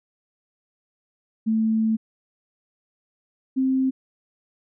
sine tone pair in turn, 221.1 / 262.9 Hz, A3 / C4, +9 / +8 cents, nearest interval minor third, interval 299 cents, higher second, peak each -18 dBFS, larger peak neither, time 1.46-1.97 / 3.56-3.91 s, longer first, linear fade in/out 20 ms, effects none

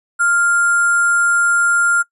sine tone with sample-and-hold, 1396.9 Hz, F6, in tune, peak -11 dBFS, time 0.19-2.03 s, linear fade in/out 20 ms, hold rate 8820 Hz, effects noise-tail reverb RT60 0.1 s tail -21 dB re dry + resampled to 32000 Hz

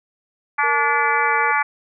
harmonic tone, 288.8 Hz, D4, 29 cents flat, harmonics 3 / 4 / 5 / 6 / 7 / 8, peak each -21 / -22 / -23 / -24 / -24 / -25 dBFS, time 0.58-1.63 s, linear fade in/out 10 ms
sine tone with vibrato, 463.7 Hz, A#4, 9 cents flat, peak -27 dBFS, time 0.63-1.52 s, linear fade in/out 10 ms, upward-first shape sine, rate 3.8 Hz, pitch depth 18 cents each way
effects none

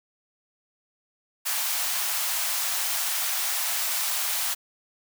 white high-pass noise, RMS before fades -27 dBFS, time 1.45-4.55 s, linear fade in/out 20 ms, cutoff 640 Hz, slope 48 dB/octave, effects none

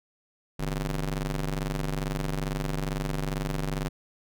sawtooth ring-modulated tone, 97.7 Hz, G2, 5 cents flat, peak -21 dBFS, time 0.59-3.89 s, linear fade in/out 10 ms, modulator 60 Hz, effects none

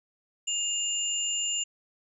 sine tone pair together, 2826 / 7121 Hz, F7 / A8, +20 / +20 cents, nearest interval octave + major third, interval 1600 cents, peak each -30 / -29 dBFS, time 0.47-1.64 s, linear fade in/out 10 ms, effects none

